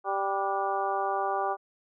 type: harmonic tone with a mistuned harmonic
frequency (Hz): 196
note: G3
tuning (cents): 0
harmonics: 2 / 3 / 4 / 5 / 6 / 7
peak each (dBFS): -34 / -35 / -29 / -36 / -33 / -41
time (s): 0.04-1.57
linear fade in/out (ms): 50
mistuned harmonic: 7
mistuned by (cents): +90
effects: none